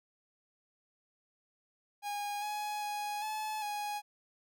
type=tone with pitch steps; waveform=45% pulse; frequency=820 / 838 / 831 / 860 / 830 Hz; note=G#5 / G#5 / G#5 / A5 / G#5; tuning=-22 / +15 / +1 / -40 / -1 cents; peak=-35 dBFS; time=2.02-4.02 s; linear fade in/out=50 ms; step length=400 ms; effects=none